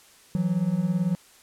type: beating tone pair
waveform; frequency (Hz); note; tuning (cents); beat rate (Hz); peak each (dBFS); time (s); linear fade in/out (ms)
triangle; 165.5 / 183.5; E3 / F#3; +7 / -14; 18; -24 / -22; 0.35-1.15; 0
effects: white hiss -54 dBFS RMS until 1.42 s + low-pass 11000 Hz 12 dB/octave